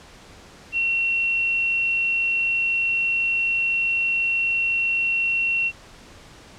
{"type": "tone", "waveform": "sine", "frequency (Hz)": 2726, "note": "F7", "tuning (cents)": -43, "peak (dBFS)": -19, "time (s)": [0.72, 5.72], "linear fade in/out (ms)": 50, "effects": ["pink hiss -46 dBFS RMS until 6.58 s", "low-pass 7000 Hz 12 dB/octave"]}